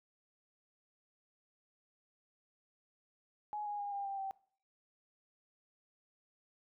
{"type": "tone with pitch steps", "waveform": "sine", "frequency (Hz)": [839, 826, 813.2, 800.6, 788.3, 776.1], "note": ["G#5", "G#5", "G#5", "G5", "G5", "G5"], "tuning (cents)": [17, -10, -37, 36, 9, -18], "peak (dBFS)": -37, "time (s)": [3.53, 4.31], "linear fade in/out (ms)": 0, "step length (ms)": 130, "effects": ["noise-tail reverb RT60 0.5 s tail -21 dB re dry"]}